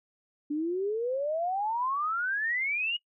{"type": "exponential sweep", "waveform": "sine", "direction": "up", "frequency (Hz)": [287.7, 2916], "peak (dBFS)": -27, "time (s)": [0.5, 2.97], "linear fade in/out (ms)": 10, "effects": ["noise-tail reverb RT60 0.1 s tail -21 dB re dry"]}